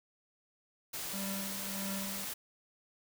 white noise, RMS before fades -40 dBFS, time 0.93-2.34 s, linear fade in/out 10 ms
square tone with tremolo, 196 Hz, G3, in tune, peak -38 dBFS, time 1.13-2.25 s, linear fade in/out 10 ms, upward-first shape sine, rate 1.6 Hz, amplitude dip 65%
effects none

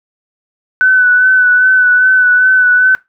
sine tone with vibrato, 1500 Hz, F#6, 23 cents sharp, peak -5 dBFS, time 0.81-2.95 s, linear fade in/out 0 ms, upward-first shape sine, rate 2.5 Hz, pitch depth 26 cents each way, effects noise-tail reverb RT60 0.2 s tail -20 dB re dry

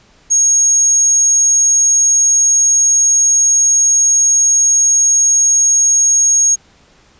sine tone, 6560 Hz, G#8, 22 cents flat, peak -7 dBFS, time 0.3-6.56 s, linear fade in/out 20 ms, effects pink hiss -49 dBFS RMS until 7.19 s + resampled to 16000 Hz

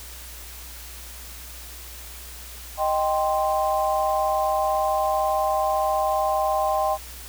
sine chord, C minor, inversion first, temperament equal, 622.3 / 784 / 1046.5 Hz, Eb5 / G5 / C6, 0 / 0 / 0 cents, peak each -24 / -23 / -26 dBFS, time 2.77-6.98 s, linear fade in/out 50 ms, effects added 60 Hz sine -41 dBFS peak until 7.28 s + white hiss -41 dBFS RMS until 7.28 s

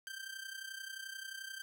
sawtooth tone with amplitude modulation, 1568 Hz, G6, in tune, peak -37 dBFS, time 0.07-1.62 s, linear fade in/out 0 ms, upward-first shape sine, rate 31.4 Hz, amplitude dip 70%, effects none

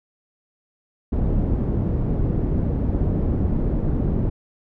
pink low-pass noise, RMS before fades -21 dBFS, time 1.12-4.3 s, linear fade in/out 10 ms, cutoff 300 Hz, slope 12 dB/octave, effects none

